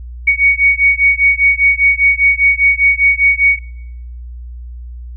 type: beating tone pair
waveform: sine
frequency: 2235 / 2240 Hz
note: C#7 / C#7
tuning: +14 / +18 cents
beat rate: 5 Hz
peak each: -11 dBFS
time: 0.27-3.59 s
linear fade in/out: 10 ms
effects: noise-tail reverb RT60 0.7 s tail -18 dB re dry + added 60 Hz sine -26 dBFS peak until 5.16 s